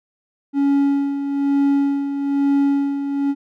triangle tone with tremolo, 280.1 Hz, C#4, 18 cents sharp, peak -11 dBFS, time 0.53-3.35 s, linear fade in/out 50 ms, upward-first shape sine, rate 1.1 Hz, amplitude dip 60%, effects none

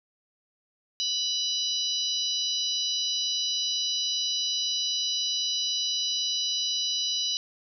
harmonic tone with a mistuned harmonic, 987.8 Hz, B5, in tune, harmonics 3 / 4 / 5 / 6, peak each -31 / -29 / -32 / -35 dBFS, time 1-7.37 s, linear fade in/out 0 ms, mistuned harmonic 6, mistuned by -33 cents, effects none

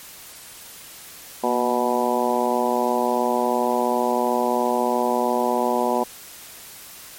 harmonic tone with a mistuned harmonic, 122.9 Hz, B2, 8 cents flat, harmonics 2 / 3 / 4 / 5 / 6 / 7 / 8, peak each -26 / -26 / -26 / -26 / -26 / -26 / -26 dBFS, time 1.43-6.04 s, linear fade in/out 10 ms, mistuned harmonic 2, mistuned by -44 cents, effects white hiss -41 dBFS RMS until 7.18 s + MP3 64 kbps

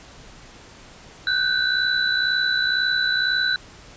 sine tone cluster, 1491 / 1553 / 3970 Hz, F#6 / G6 / B7, +13 / -17 / +8 cents, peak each -23 dBFS, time 1.27-3.56 s, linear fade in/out 2 ms, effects pink hiss -45 dBFS RMS until 3.96 s + resampled to 16000 Hz

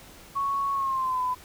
sine tone with pitch glide, 1108.7 to 1005 Hz, C#6 to B5, 0 to +30 cents, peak -24 dBFS, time 0.35-1.35 s, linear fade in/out 20 ms, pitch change -170 cents, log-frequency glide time 0.73-1.22 s, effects pink hiss -49 dBFS RMS until 1.44 s

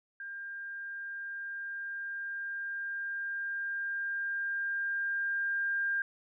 sine tone with level ramp, 1600 Hz, G6, 35 cents sharp, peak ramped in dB -39 to -28 dBFS, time 0.2-6.02 s, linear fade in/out 2 ms, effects none

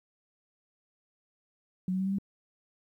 sine tone with pitch steps, 184.4 / 187.62 / 190.9 / 194.24 / 197.64 Hz, F#3 / F#3 / G3 / G3 / G3, -6 / +24 / -46 / -16 / +14 cents, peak -27 dBFS, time 1.88-2.185 s, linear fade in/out 2 ms, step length 61 ms, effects 11-bit

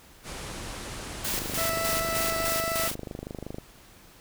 pink low-pass noise, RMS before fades -38 dBFS, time 0.23-2.52 s, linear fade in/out 50 ms, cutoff 11000 Hz, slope 48 dB/octave
white noise with tremolo, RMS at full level -30 dBFS, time 1.24-2.95 s, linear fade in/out 10 ms, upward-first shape square, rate 3.3 Hz, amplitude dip 55%
click train, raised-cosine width 2 ms, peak -22 dBFS, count 58, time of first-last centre 1.34-3.584 s, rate 25.4 Hz
20% pulse tone with vibrato, 659.3 Hz, E5, in tune, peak -23 dBFS, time 1.57-2.89 s, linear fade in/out 20 ms, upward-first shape triangle, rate 4.7 Hz, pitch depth 8 cents each way
effects pink hiss -53 dBFS RMS until 4.2 s

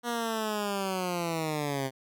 10% pulse linear sweep, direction down, 241.1 to 130.9 Hz, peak -21 dBFS, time 0.03-1.91 s, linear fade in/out 50 ms, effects none

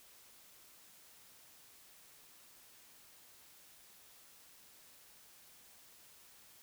silence, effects white hiss -61 dBFS RMS until 6.62 s

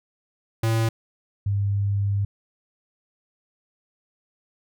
square / sine tone pair in turn, 112.9 / 100.37 Hz, A2 / G2, +45 / +41 cents, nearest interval major second, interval 204 cents, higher first, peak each -20 dBFS, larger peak neither, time 0.63-0.89 / 1.46-2.25 s, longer second, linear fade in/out 5 ms, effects none

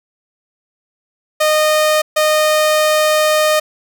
sawtooth tone bursts at uneven times, 615 Hz, D#5, 20 cents flat, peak -7 dBFS, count 2, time 1.4-2.02 / 2.16-3.6 s, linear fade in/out 10 ms, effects none

